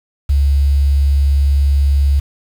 sine tone with quantisation, 70.1 Hz, C#2, 20 cents sharp, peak -9 dBFS, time 0.29-2.2 s, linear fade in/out 10 ms, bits 6, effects none

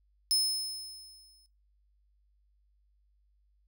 sawtooth tone with exponential decay, 5200 Hz, E8, 24 cents flat, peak -21 dBFS, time 0.31-1.46 s, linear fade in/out 0 ms, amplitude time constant 250 ms, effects noise-tail reverb RT60 0.3 s tail -19 dB re dry + added 50 Hz sine -66 dBFS peak until 3.67 s

